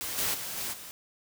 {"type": "noise with level steps", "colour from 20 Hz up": "white", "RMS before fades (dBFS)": [-35, -29, -37, -34, -44], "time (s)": [0.01, 0.91], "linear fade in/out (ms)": 0, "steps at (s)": [0.17, 0.33, 0.56, 0.72], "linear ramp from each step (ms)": 20, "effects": []}